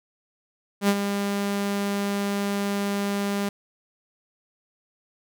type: tone with ADSR envelope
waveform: sawtooth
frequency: 201 Hz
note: G3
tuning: 44 cents sharp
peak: -12 dBFS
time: 0.81-3.49 s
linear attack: 78 ms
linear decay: 52 ms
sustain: -8 dB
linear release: 3 ms
effects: none